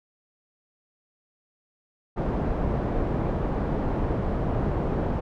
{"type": "low-pass noise", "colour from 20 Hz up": "pink", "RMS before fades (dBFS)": -26, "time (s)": [2.16, 5.21], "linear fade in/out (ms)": 20, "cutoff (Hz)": 710, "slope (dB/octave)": 12, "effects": []}